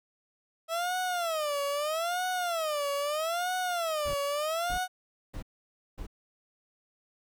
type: tone with vibrato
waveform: 30% pulse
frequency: 645 Hz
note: E5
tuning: 38 cents flat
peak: -26 dBFS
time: 0.68-4.88 s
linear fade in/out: 50 ms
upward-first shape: sine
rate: 0.78 Hz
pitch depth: 230 cents each way
type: noise bursts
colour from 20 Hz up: brown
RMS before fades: -38 dBFS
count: 4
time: 4.05-6.068 s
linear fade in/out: 10 ms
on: 92 ms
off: 550 ms
effects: none